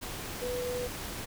sine tone in noise, 493.9 Hz, B4, in tune, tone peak -32 dBFS, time 0.41-0.88 s, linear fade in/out 20 ms, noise pink, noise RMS -39 dBFS, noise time 0.01-1.26 s, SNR +4 dB, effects none

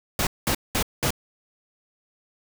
pink noise bursts, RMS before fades -23 dBFS, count 4, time 0.19-1.106 s, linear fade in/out 2 ms, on 79 ms, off 200 ms, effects none

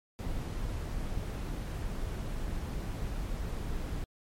brown noise, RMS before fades -35 dBFS, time 0.19-4.04 s, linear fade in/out 0 ms, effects MP3 64 kbps

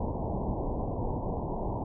pink low-pass noise, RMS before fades -32 dBFS, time 0-1.84 s, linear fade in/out 5 ms, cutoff 990 Hz, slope 96 dB/octave, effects none

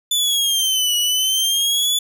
sawtooth exponential two-way sweep, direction down then up, 3505 to 2917 to 3462 Hz, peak -13 dBFS, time 0.11-1.99 s, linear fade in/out 5 ms, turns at 0.97 s, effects none

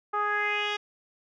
10% pulse tone with low-pass filter sweep, 415.3 Hz, G#4, in tune, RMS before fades -28 dBFS, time 0.13-0.77 s, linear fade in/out 10 ms, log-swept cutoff 1100 to 3900 Hz, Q 3.8, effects none

